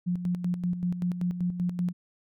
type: tone with tremolo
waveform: sine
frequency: 177.5 Hz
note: F3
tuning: 28 cents sharp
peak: -24 dBFS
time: 0.06-1.93 s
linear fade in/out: 20 ms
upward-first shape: square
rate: 5.2 Hz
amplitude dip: 60%
effects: none